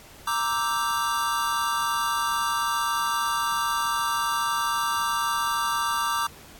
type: chord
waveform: square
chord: E half-diminished seventh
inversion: second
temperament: equal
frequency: 932.3 / 1174.7 / 1318.5 / 1568 Hz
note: Bb5 / D6 / E6 / G6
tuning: 0 / 0 / 0 / 0 cents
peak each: -30 / -27 / -32 / -33 dBFS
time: 0.27-6.27 s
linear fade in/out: 5 ms
effects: pink hiss -48 dBFS RMS until 6.59 s + AAC 64 kbps